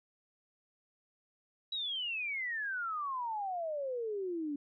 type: exponential sweep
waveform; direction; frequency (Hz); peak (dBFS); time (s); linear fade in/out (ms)
sine; down; 3928 to 280.6; -34; 1.72-4.56; 5
effects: none